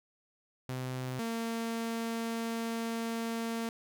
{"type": "tone pair in turn", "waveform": "sawtooth", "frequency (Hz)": [128.4, 228.8], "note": ["C3", "A#3"], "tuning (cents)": [-32, -32], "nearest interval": "minor seventh", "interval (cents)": 1000, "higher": "second", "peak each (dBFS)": [-31, -29], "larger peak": "second", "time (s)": [[0.69, 1.19], [1.19, 3.69]], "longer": "second", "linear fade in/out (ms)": 0, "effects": []}